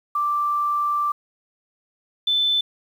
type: tone pair in turn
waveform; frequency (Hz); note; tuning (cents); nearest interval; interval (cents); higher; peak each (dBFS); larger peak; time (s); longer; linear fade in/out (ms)
sine; 1175 / 3521; D6 / A7; +1 / 0; octave + perfect fifth; 1899; second; -19 / -17; second; 0.15-1.12 / 2.27-2.61; first; 5
effects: 8-bit